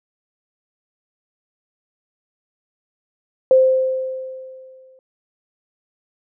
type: tone with exponential decay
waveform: sine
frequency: 521 Hz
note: C5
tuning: 7 cents flat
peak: -7 dBFS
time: 3.51-4.99 s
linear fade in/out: 1 ms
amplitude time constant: 320 ms
effects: none